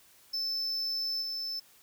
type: tone with level steps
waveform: triangle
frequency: 5274 Hz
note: E8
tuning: in tune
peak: -29 / -32 dBFS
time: 0.33-1.6 s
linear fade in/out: 10 ms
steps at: 1.21 s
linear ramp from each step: 20 ms
effects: white hiss -60 dBFS RMS until 1.82 s